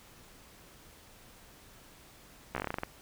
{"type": "slowing click train", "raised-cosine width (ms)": 0.5, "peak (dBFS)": -18, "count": 11, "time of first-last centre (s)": [2.55, 2.834], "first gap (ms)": 14, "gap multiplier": 1.15, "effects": ["pink hiss -56 dBFS RMS until 3.01 s"]}